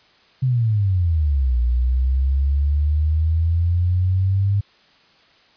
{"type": "exponential two-way sweep", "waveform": "sine", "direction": "down then up", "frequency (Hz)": [133, 59.4, 101.3], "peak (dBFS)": -15, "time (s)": [0.42, 4.61], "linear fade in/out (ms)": 10, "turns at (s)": 1.59, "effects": ["white hiss -54 dBFS RMS until 5.56 s", "resampled to 11025 Hz"]}